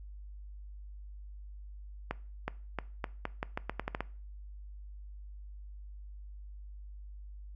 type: accelerating click train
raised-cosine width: 0.5 ms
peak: -18 dBFS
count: 12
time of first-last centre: 2.11-4.006 s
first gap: 370 ms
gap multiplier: 0.83
effects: noise-tail reverb RT60 0.4 s tail -20 dB re dry + added 50 Hz sine -44 dBFS peak until 7.55 s